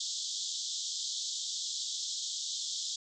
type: band-pass noise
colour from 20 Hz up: pink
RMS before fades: -37 dBFS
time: 0-2.96 s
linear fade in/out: 5 ms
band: 3300 to 7600 Hz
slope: 96 dB/octave
effects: none